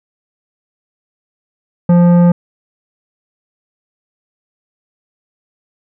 sine tone with tanh clipping, 174.4 Hz, F3, 2 cents flat, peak -7 dBFS, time 1.89-2.32 s, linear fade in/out 5 ms, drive 12 dB, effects none

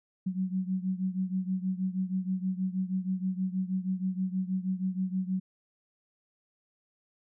sine beating tone pair, 185 / 191.3 Hz, F#3 / G3, 0 / -42 cents, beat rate 6.3 Hz, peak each -30 / -33 dBFS, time 0.26-5.4 s, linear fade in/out 10 ms, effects none

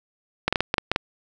clicks, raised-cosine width 0.3 ms, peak -4 dBFS, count 8, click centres 0.48 / 0.526 / 0.558 / 0.606 / 0.741 / 0.782 / 0.916 / 0.961 s, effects none

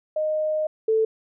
sine tone pair in turn, 618 / 441.7 Hz, D#5 / A4, -12 / +7 cents, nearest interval tritone, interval 581 cents, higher first, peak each -21 / -17 dBFS, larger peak second, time 0.16-0.67 / 0.88-1.05 s, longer first, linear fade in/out 5 ms, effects none

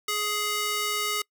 square tone with high-pass filter, 418 Hz, G#4, 11 cents sharp, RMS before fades -28 dBFS, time 0.08-1.22 s, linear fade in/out 5 ms, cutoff 1300 Hz, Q 0.57, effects noise-tail reverb RT60 0.1 s tail -25 dB re dry

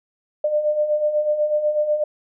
sine beating tone pair, 595 / 603.1 Hz, D5 / D5, +22 / +46 cents, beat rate 8.1 Hz, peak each -25 / -18 dBFS, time 0.44-2.04 s, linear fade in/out 5 ms, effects none

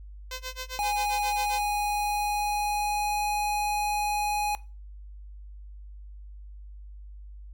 5% pulse tone with tremolo, 513 Hz, C5, 34 cents flat, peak -21 dBFS, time 0.31-1.61 s, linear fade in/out 2 ms, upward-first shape sine, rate 7.5 Hz, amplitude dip 100%
square tone with pitch glide, 826 to 831.7 Hz, G#5 to G#5, -10 to +2 cents, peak -26 dBFS, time 0.79-4.55 s, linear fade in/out 0 ms, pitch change +12 cents, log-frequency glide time 1.3-3.26 s
effects noise-tail reverb RT60 0.3 s tail -19 dB re dry + added 50 Hz sine -41 dBFS peak until 7.53 s

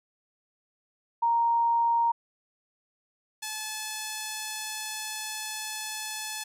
sine / 5% pulse tone pair in turn, 932.3 / 863.2 Hz, A#5 / A5, 0 / -33 cents, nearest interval minor second, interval 133 cents, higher first, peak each -21 dBFS, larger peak neither, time 1.22-2.12 / 3.42-6.44 s, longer second, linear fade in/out 10 ms, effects none

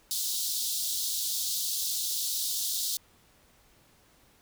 pink high-pass noise, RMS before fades -31 dBFS, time 0.11-2.97 s, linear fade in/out 0 ms, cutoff 3600 Hz, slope 48 dB/octave, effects pink hiss -62 dBFS RMS until 4.41 s

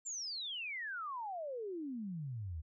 sine exponential sweep, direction down, 7459 to 73.42 Hz, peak -39 dBFS, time 0.05-2.62 s, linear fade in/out 20 ms, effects none

